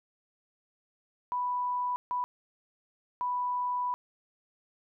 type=tone bursts at uneven times; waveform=sine; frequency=987.8 Hz; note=B5; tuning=in tune; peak=-28 dBFS; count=3; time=1.32-1.96 / 2.11-2.24 / 3.21-3.94 s; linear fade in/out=0 ms; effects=none